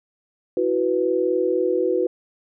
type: chord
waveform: sine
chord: E suspended second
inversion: none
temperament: equal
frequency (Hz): 329.6 / 370 / 493.9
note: E4 / F#4 / B4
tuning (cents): 0 / 0 / 0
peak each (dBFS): -25 / -21 / -22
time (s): 0.57-2.07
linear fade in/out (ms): 2
effects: none